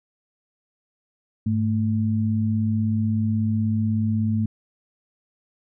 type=tone pair together; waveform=sine; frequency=103.9 / 220.2 Hz; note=G#2 / A3; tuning=+1 / +2 cents; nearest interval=octave + minor second; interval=1301 cents; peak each=-22 dBFS; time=1.46-4.46 s; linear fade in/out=5 ms; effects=none